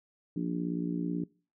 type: harmonic tone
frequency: 58.27 Hz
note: A#1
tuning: in tune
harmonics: 3 / 4 / 5 / 6 / 7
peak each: -33 / -39 / -33 / -43 / -46 dBFS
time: 0.36-1.24 s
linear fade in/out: 5 ms
effects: noise-tail reverb RT60 0.4 s tail -24 dB re dry